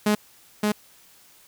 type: tone with echo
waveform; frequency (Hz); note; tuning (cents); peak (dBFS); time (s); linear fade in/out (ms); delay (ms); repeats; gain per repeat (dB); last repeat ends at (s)
sawtooth; 210; G#3; +19; -14; 0.06-0.15; 5; 570; 1; -2; 0.72
effects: white hiss -54 dBFS RMS until 1.47 s